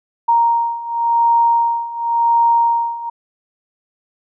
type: beating tone pair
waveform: sine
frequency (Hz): 932.3 / 933.22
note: A#5 / A#5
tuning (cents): 0 / +2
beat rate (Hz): 0.92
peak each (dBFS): -17 / -14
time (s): 0.28-3.1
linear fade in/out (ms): 10
effects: none